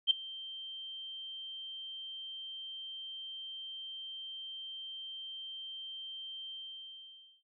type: tone with ADSR envelope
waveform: sine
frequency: 3140 Hz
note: G7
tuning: 2 cents sharp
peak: -19 dBFS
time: 0.07-7.43 s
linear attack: 37 ms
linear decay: 6 ms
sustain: -22 dB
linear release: 920 ms
effects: noise-tail reverb RT60 0.1 s tail -19 dB re dry